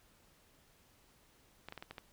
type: clicks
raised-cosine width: 0.3 ms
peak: -29 dBFS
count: 6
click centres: 1.686 / 1.724 / 1.777 / 1.825 / 1.91 / 1.982 s
effects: pink hiss -67 dBFS RMS until 2.12 s